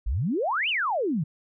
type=exponential two-way sweep; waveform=sine; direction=up then down; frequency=45.85 to 3127 to 137.7 Hz; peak=-23 dBFS; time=0.06-1.24 s; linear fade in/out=10 ms; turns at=0.69 s; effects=none